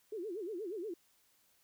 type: tone with vibrato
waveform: sine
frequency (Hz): 389.2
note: G4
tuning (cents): -12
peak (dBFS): -38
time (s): 0.12-0.94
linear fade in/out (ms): 5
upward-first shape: sine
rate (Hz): 8.4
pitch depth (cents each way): 250
effects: white hiss -71 dBFS RMS until 1.63 s